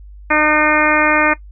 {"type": "harmonic tone", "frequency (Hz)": 304.1, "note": "D#4", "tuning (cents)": -40, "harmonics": [1, 2, 3, 4, 5, 6, 7, 8], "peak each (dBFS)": [-19, -19, -19, -19, -19, -19, -19, -19], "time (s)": [0.3, 1.34], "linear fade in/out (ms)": 10, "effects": ["noise-tail reverb RT60 0.1 s tail -18 dB re dry", "added 50 Hz sine -34 dBFS peak until 1.51 s"]}